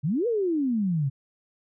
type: exponential two-way sweep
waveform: sine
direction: up then down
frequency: 130 to 493.9 to 130 Hz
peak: -22 dBFS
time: 0.03-1.1 s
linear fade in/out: 20 ms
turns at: 0.27 s
effects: none